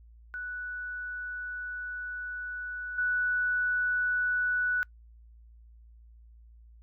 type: tone with level steps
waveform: sine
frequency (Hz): 1480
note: F#6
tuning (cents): 0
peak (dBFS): -34 / -25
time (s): 0.34-4.83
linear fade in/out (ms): 0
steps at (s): 2.98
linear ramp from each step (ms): 5
effects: noise-tail reverb RT60 0.1 s tail -25 dB re dry + added 57 Hz sine -51 dBFS peak until 6.82 s